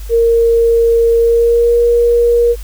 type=tone with pitch glide; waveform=sine; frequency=462.9 to 473.2 Hz; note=A#4 to A#4; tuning=-12 to +26 cents; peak=-7 dBFS; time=0.09-2.56 s; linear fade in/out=50 ms; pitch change=+38 cents; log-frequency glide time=1.17-1.79 s; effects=added 50 Hz sine -23 dBFS peak until 2.63 s + white hiss -39 dBFS RMS until 2.63 s